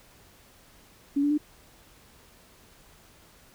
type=tone with pitch steps; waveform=sine; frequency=282.3 / 290.2 / 298.4 Hz; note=C#4 / D4 / D4; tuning=+32 / -21 / +28 cents; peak=-21 dBFS; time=1.16-1.379 s; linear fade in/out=10 ms; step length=73 ms; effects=pink hiss -56 dBFS RMS until 3.54 s